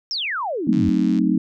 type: exponential sweep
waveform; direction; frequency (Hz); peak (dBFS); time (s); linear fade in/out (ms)
sine; down; 5650 to 78.4; -22; 0.11-0.89; 0
type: chord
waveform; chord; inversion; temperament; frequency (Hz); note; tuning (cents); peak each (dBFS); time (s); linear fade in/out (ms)
sine; F# diminished seventh; none; equal with one note detuned; 185 / 221.7 / 261.6 / 311.1; F#3 / A3 / C4 / Eb4; 0 / +13 / 0 / 0; -21; 0.67-1.38; 5
type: click train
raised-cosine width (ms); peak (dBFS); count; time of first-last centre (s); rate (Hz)
0.2; -23; 46; 0.73-1.187; 98.5
effects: none